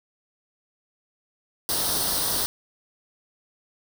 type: noise with comb filter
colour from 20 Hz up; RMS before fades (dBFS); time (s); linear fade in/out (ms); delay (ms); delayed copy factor
white; -25; 1.69-2.46; 0; 0.21; +0.7
effects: none